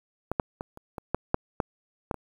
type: clicks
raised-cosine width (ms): 1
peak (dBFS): -14 / -9 / -19 / -30 / -21 / -10 / -7 / -10 / -12 / -21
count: 10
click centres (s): 0.316 / 0.398 / 0.609 / 0.774 / 0.982 / 1.146 / 1.344 / 1.602 / 2.112 / 2.143
effects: 8-bit